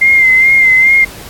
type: tone with vibrato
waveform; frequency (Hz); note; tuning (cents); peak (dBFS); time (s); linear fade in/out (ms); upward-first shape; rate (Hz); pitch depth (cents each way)
sine; 2093; C7; 0; -4; 0.01-1.05; 10; sine; 2.4; 40
effects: pink hiss -31 dBFS RMS until 1.29 s + AAC 64 kbps